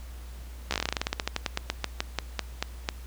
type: slowing click train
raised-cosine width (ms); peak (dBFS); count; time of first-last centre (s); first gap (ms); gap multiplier
0.2; -9; 26; 0.71-2.889; 14; 1.13
effects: added 60 Hz sine -39 dBFS peak until 3.06 s + pink hiss -52 dBFS RMS until 3.06 s